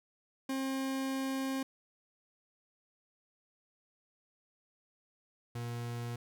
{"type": "tone pair in turn", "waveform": "40% pulse", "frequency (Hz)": [267.2, 119.02], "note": ["C4", "A#2"], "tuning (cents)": [36, 36], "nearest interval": "octave + major second", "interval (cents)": 1400, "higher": "first", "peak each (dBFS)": [-32, -36], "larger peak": "first", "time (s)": [[0.49, 1.63], [5.55, 6.16]], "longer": "first", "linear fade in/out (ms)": 5, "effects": []}